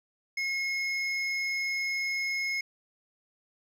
triangle tone pair together, 2163 / 5145 Hz, C#7 / E8, -43 / -43 cents, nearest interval octave + minor third, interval 1500 cents, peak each -27 / -37 dBFS, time 0.37-2.61 s, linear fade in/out 5 ms, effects none

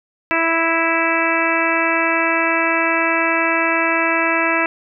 harmonic tone, 329.6 Hz, E4, in tune, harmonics 1 / 2 / 3 / 4 / 5 / 6 / 7 / 8, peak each -23 / -23 / -23 / -23 / -23 / -23 / -23 / -23 dBFS, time 0.31-4.66 s, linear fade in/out 0 ms, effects none

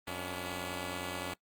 5% pulse tone pair together, 89.55 / 284.3 Hz, F2 / C#4, +44 / +44 cents, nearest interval octave + minor sixth, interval 2000 cents, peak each -28 dBFS, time 0.07-1.34 s, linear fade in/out 5 ms, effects noise-tail reverb RT60 0.1 s tail -23 dB re dry + Opus 24 kbps

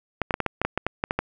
clicks, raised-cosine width 0.5 ms, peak -8 dBFS, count 12, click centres 0.217 / 0.308 / 0.341 / 0.403 / 0.463 / 0.616 / 0.65 / 0.776 / 0.866 / 1.039 / 1.109 / 1.19 s, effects none

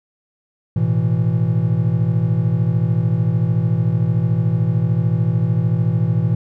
triangle chord, A suspended second, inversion none, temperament equal, 110 / 123.47 / 164.81 Hz, A2 / B2 / E3, 0 / 0 / 0 cents, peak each -17 dBFS, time 0.76-6.35 s, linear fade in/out 5 ms, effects none

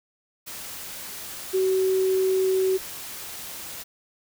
sine tone in noise, 377.7 Hz, F#4, 36 cents sharp, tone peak -19 dBFS, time 1.53-2.78 s, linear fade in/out 20 ms, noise white, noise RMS -37 dBFS, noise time 0.46-3.84 s, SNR +15 dB, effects none

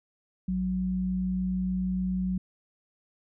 sine tone pair together, 58.27 / 185 Hz, A#1 / F#3, 0 / 0 cents, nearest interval octave + minor sixth, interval 2000 cents, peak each -36 / -26 dBFS, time 0.48-2.38 s, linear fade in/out 5 ms, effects none

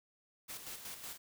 white noise with tremolo, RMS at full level -45 dBFS, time 0.48-1.18 s, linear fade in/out 20 ms, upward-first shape square, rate 5.4 Hz, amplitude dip 50%, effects none

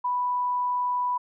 sine tone, 987.8 Hz, B5, in tune, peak -23 dBFS, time 0.04-1.18 s, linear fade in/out 10 ms, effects none

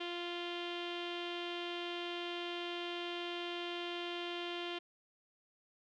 sawtooth tone with low-pass filter, 348.1 Hz, F4, 6 cents flat, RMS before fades -41 dBFS, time 0-4.79 s, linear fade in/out 10 ms, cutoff 3200 Hz, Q 5.1, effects none

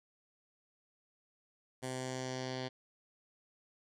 10% pulse tone with low-pass filter sweep, 129 Hz, C3, 24 cents flat, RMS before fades -40 dBFS, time 1.82-2.69 s, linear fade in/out 20 ms, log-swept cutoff 9300 to 4200 Hz, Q 2.4, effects none

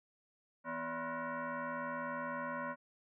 sine tone with frequency modulation, 246.9 Hz, B3, in tune, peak -37 dBFS, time 0.64-2.76 s, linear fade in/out 50 ms, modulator 410 Hz, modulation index 3.5, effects none

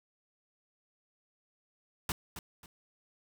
pink noise with echo, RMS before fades -33 dBFS, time 2.09-2.12 s, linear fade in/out 2 ms, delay 270 ms, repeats 2, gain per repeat -10 dB, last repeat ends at 2.66 s, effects none

